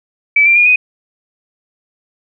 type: tone with pitch steps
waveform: sine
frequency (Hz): 2304 / 2366 / 2430 / 2495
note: D7 / D7 / D#7 / D#7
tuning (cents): -34 / +12 / -42 / +4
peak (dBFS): -6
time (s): 0.36-0.76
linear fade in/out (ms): 5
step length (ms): 100
effects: none